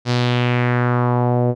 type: tone with low-pass filter sweep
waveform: sawtooth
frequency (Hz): 122.5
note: B2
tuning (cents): -14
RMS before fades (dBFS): -17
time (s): 0.05-1.55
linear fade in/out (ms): 50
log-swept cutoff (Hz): 5100 to 530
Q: 2.3
effects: none